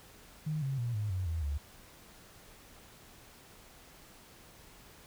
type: tone with pitch steps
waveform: sine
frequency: 154.2 / 135.8 / 119.59 / 105.32 / 92.75 / 81.68 / 71.94 Hz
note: D#3 / C#3 / A#2 / G#2 / F#2 / E2 / D2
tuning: -15 / -35 / +45 / +25 / +5 / -15 / -35 cents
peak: -31 dBFS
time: 0.46-1.58 s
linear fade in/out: 10 ms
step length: 160 ms
effects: pink hiss -56 dBFS RMS until 5.06 s